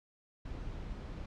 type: noise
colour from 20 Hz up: brown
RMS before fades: -42 dBFS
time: 0.45-1.26 s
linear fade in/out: 5 ms
effects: low-pass 5000 Hz 12 dB/octave